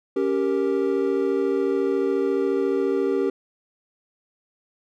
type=chord; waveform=triangle; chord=G diminished; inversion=second; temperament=equal; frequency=277.2 / 392 / 466.2 Hz; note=Db4 / G4 / Bb4; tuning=0 / 0 / 0 cents; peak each=-24 / -20 / -24 dBFS; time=0.16-3.3 s; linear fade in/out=5 ms; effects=none